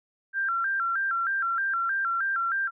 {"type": "tone with vibrato", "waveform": "sine", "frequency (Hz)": 1469, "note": "F#6", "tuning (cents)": -13, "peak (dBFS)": -24, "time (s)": [0.33, 2.71], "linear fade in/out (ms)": 50, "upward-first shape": "square", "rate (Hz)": 3.2, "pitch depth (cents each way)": 130, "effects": []}